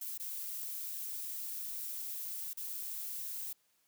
violet noise with dropouts, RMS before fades -41 dBFS, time 0.01-3.53 s, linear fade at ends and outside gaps 5 ms, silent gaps 0.178-0.197 / 2.533-2.571 s, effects white hiss -74 dBFS RMS until 3.87 s + high-pass 80 Hz 12 dB/octave

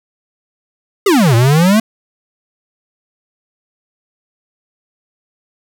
square exponential two-way sweep, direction down then up, 430 to 111.9 to 228.3 Hz, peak -8 dBFS, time 1.06-1.8 s, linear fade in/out 5 ms, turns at 1.35 s, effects none

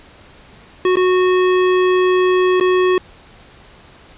square tone with dropouts, 367.4 Hz, F#4, 12 cents flat, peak -12 dBFS, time 0.85-2.98 s, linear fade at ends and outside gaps 2 ms, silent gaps 0.957-0.969 / 2.6-2.609 s, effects pink hiss -44 dBFS RMS until 4.17 s + resampled to 8000 Hz

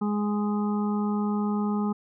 harmonic tone, 207.7 Hz, G#3, in tune, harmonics 1 / 2 / 4 / 5 / 6, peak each -24 / -34 / -36 / -41 / -38 dBFS, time 0.01-1.93 s, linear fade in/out 10 ms, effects none

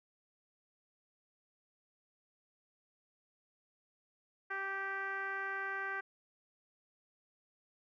10% pulse tone with low-pass filter, 390.1 Hz, G4, 8 cents flat, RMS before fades -39 dBFS, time 4.5-6.01 s, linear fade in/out 10 ms, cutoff 1700 Hz, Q 4.3, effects none

